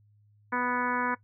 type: harmonic tone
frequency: 246.9 Hz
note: B3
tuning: in tune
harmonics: 1 / 2 / 3 / 4 / 5 / 6 / 7 / 8 / 9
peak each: -34 / -37 / -42 / -31 / -37 / -33 / -34 / -44 / -41 dBFS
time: 0.52-1.15 s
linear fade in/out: 10 ms
effects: noise-tail reverb RT60 0.1 s tail -18 dB re dry + added 104 Hz sine -59 dBFS peak until 1.23 s